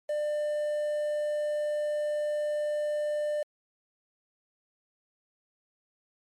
triangle tone with quantisation, 597 Hz, D5, 28 cents sharp, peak -25 dBFS, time 0.09-3.43 s, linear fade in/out 5 ms, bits 8, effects low-pass 10000 Hz 12 dB/octave + MP3 96 kbps

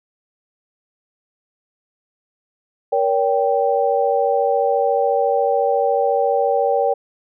sine chord, G diminished, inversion first, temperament just, 470.4 / 564.5 / 784 Hz, Bb4 / Db5 / G5, +16 / +31 / 0 cents, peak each -19 dBFS, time 2.92-6.94 s, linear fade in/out 10 ms, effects none

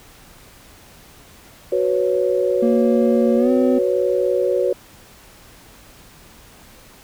sine chord, F# suspended fourth, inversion none, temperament equal, 370 / 493.9 / 554.4 Hz, F#4 / B4 / C#5, 0 / 0 / 0 cents, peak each -20 dBFS, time 1.72-4.73 s, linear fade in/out 5 ms
triangle tone with pitch glide, 233.2 to 255.8 Hz, A#3 to C4, +1 to -39 cents, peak -14 dBFS, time 2.62-3.79 s, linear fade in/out 10 ms, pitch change +160 cents, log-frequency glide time 3.37-3.51 s
effects pink hiss -46 dBFS RMS until 7.03 s

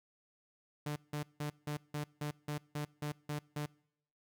sawtooth tone bursts, 148.3 Hz, D3, 17 cents sharp, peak -32 dBFS, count 11, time 0.86-3.66 s, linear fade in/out 5 ms, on 100 ms, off 170 ms, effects noise-tail reverb RT60 0.7 s tail -25 dB re dry

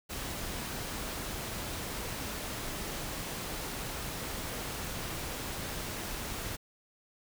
pink noise, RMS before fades -38 dBFS, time 0.09-6.57 s, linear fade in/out 20 ms, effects none

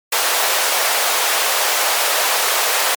pink high-pass noise, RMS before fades -17 dBFS, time 0.12-2.95 s, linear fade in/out 5 ms, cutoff 550 Hz, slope 24 dB/octave, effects MP3 96 kbps

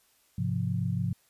sine chord, F minor, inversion first, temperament equal, 103.83 / 130.81 / 174.61 Hz, Ab2 / C3 / F3, 0 / 0 / 0 cents, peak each -31 dBFS, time 0.38-1.13 s, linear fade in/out 5 ms, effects white hiss -66 dBFS RMS until 1.29 s + resampled to 32000 Hz

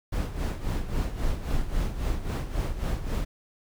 brown noise with tremolo, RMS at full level -25 dBFS, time 0.12-3.25 s, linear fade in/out 10 ms, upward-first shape sine, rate 3.7 Hz, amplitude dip 70%, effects none

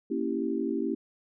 sine chord, A# diminished seventh, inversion none, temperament equal, 233.1 / 277.2 / 329.6 / 392 Hz, A#3 / C#4 / E4 / G4, 0 / 0 / 0 / 0 cents, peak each -33 / -32 / -32 / -33 dBFS, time 0.1-0.95 s, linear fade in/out 10 ms, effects none

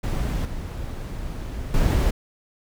brown noise with level steps, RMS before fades -24 / -31 / -19 dBFS, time 0.03-2.11 s, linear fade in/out 10 ms, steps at 0.45 / 1.74 s, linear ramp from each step 2 ms, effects none

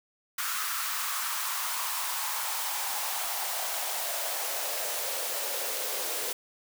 white noise with high-pass filter sweep, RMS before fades -32 dBFS, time 0.38-6.33 s, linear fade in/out 5 ms, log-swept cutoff 1300 to 450 Hz, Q 3.5, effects none

